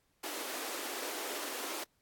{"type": "high-pass noise", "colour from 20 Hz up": "pink", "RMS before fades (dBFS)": -40, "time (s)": [0.23, 1.84], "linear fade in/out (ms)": 10, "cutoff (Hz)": 280, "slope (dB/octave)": 48, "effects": ["pink hiss -75 dBFS RMS until 2.01 s", "AAC 64 kbps"]}